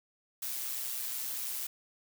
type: noise with amplitude modulation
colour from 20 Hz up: blue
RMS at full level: -35 dBFS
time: 0.42-1.67 s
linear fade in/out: 5 ms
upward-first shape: sine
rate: 126 Hz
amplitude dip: 40%
effects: none